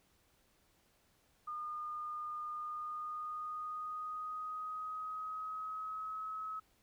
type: tone with pitch glide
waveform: sine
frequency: 1218 to 1283 Hz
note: D#6 to E6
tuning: -37 to -47 cents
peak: -39 dBFS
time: 1.47-6.6 s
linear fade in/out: 10 ms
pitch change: +90 cents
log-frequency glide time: 2.52-6.26 s
effects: pink hiss -72 dBFS RMS until 6.82 s